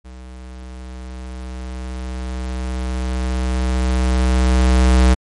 square tone with level ramp, 63.2 Hz, B1, 41 cents sharp, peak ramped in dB -35 to -9 dBFS, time 0.04-5.15 s, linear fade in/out 20 ms, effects MP3 48 kbps

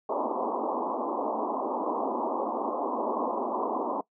white band-pass noise, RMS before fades -30 dBFS, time 0.09-4.01 s, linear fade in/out 5 ms, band 220 to 1100 Hz, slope 96 dB/octave, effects noise-tail reverb RT60 0.1 s tail -20 dB re dry

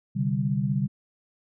sine chord, C suspended second, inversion none, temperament equal, 130.81 / 146.83 / 196 Hz, C3 / D3 / G3, 0 / 0 / 0 cents, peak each -27 dBFS, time 0.15-0.88 s, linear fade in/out 20 ms, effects none

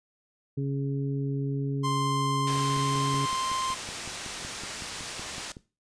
harmonic tone, 138.59 Hz, C#3, in tune, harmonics 1 / 2 / 3, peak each -27 / -33 / -37 dBFS, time 0.57-3.26 s, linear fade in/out 10 ms
45% pulse tone, 1046.5 Hz, C6, in tune, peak -28 dBFS, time 1.83-3.75 s, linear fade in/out 20 ms
white low-pass noise, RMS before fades -38 dBFS, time 2.47-5.52 s, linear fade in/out 2 ms, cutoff 7000 Hz, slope 12 dB/octave
click train, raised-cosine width 3 ms, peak -29 dBFS, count 16, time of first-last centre 2.77-5.569 s, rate 5.36 Hz
effects noise-tail reverb RT60 0.3 s tail -17 dB re dry + resampled to 22050 Hz

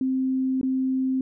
sine tone with dropouts, 261.6 Hz, C4, in tune, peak -21 dBFS, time 0.01-1.21 s, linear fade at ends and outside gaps 2 ms, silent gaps 0.613-0.63 s, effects none

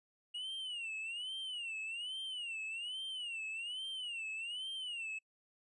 triangle tone with vibrato, 2858 Hz, F7, 39 cents sharp, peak -38 dBFS, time 0.34-5.19 s, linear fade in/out 10 ms, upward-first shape sine, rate 1.2 Hz, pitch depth 170 cents each way, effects noise-tail reverb RT60 0.1 s tail -26 dB re dry + resampled to 24000 Hz

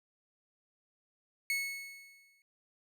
40% pulse tone with exponential decay, 2200 Hz, C#7, 14 cents flat, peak -28 dBFS, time 1.5-2.42 s, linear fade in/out 1 ms, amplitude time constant 200 ms, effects none

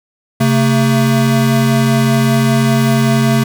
square tone pair together, 134.03 / 225.1 Hz, C3 / A3, +42 / +40 cents, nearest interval major sixth, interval 898 cents, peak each -13 dBFS, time 0.4-3.44 s, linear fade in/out 10 ms, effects none

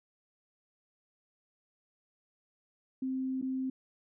sine tone with dropouts, 261.6 Hz, C4, in tune, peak -31 dBFS, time 3.02-3.7 s, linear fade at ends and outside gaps 5 ms, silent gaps 3.415-3.424 s, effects none

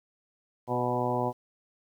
harmonic tone with a mistuned harmonic, 123 Hz, B2, 7 cents flat, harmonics 1 / 2 / 3 / 4 / 5 / 6 / 7 / 8, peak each -34 / -34 / -34 / -34 / -34 / -34 / -34 / -34 dBFS, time 0.67-1.33 s, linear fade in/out 50 ms, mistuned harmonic 4, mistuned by +19 cents, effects 10-bit

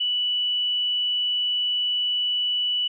sine tone, 2960 Hz, F#7, in tune, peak -21 dBFS, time 0-2.88 s, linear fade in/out 10 ms, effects none

